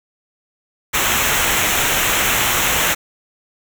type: noise with comb filter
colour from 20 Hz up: pink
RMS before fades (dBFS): -17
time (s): 0.93-2.95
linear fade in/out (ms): 20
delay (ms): 0.21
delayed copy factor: -0.7
effects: none